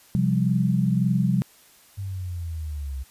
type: chord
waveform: sine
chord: C suspended fourth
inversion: none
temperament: just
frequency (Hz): 130.81 / 174.42 / 196.22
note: C3 / F3 / G3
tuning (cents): 0 / -2 / +2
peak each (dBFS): -23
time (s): 0.15-1.42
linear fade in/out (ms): 0
type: linear sweep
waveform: sine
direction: down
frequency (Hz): 99.8 to 64.5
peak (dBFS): -28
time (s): 1.97-3.04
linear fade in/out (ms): 20
effects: white hiss -54 dBFS RMS until 3.1 s + resampled to 32000 Hz